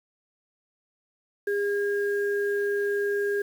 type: tone pair together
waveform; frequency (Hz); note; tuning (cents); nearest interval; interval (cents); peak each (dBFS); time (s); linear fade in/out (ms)
sine; 406.2 / 1625; G#4 / G#6; -38 / -38; 2 octaves; 2400; -24 / -31; 1.47-3.42; 5
effects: 8-bit